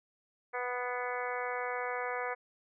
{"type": "harmonic tone with a mistuned harmonic", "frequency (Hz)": 246.9, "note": "B3", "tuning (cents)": 0, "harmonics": [2, 3, 4, 5, 6, 7, 8, 9], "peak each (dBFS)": [-38, -40, -41, -42, -43, -43, -44, -45], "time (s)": [0.53, 2.35], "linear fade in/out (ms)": 20, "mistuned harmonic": 8, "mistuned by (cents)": 30, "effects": []}